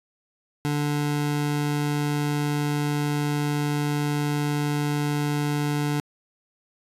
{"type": "tone", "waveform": "25% pulse", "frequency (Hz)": 146.83, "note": "D3", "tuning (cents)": 0, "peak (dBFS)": -19, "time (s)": [0.65, 6], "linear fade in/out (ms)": 0, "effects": ["resampled to 32000 Hz"]}